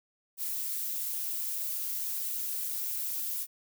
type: noise with flanger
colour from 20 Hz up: violet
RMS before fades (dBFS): -34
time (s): 0.37-3.47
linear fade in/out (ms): 50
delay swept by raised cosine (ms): 1.3 to 7.3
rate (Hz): 3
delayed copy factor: +0.7
effects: none